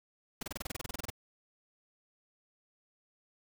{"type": "noise bursts", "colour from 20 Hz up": "pink", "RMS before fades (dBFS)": -38, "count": 15, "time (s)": [0.41, 1.102], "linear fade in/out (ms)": 5, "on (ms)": 20, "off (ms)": 28, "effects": []}